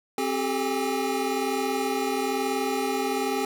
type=tone cluster; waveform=square; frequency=264.2 / 388 / 429.1 / 811 Hz; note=C4 / G4 / A4 / G#5; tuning=+17 / -18 / -43 / -41 cents; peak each=-31 dBFS; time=0.18-3.45 s; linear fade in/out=2 ms; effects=none